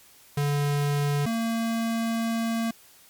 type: tone pair in turn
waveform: square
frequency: 144.3 / 228.1 Hz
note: D3 / A#3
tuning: -30 / -37 cents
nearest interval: minor sixth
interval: 793 cents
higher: second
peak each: -23 / -25 dBFS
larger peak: first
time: 0.37-1.26 / 1.26-2.71 s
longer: second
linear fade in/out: 5 ms
effects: white hiss -54 dBFS RMS until 3.09 s + MP3 96 kbps